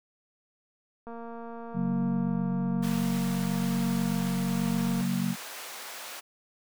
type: click train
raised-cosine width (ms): 1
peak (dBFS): -29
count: 915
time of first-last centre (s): 1.07-5.01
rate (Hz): 232
type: chord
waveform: sine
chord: F# major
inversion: second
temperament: equal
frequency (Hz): 138.59 / 185 / 233.1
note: C#3 / F#3 / A#3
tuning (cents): 0 / 0 / 0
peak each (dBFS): -34 / -28 / -30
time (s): 1.73-5.36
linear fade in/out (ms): 50
type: high-pass noise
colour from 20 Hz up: pink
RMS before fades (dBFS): -41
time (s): 2.82-6.21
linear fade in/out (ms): 20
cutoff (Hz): 720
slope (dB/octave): 12
effects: none